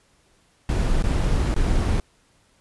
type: noise with dropouts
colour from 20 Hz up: brown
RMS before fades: -20 dBFS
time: 0.69-2 s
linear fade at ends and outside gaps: 1 ms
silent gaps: 1.025-1.039 / 1.542-1.563 s
effects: pink hiss -61 dBFS RMS until 2.6 s + resampled to 24000 Hz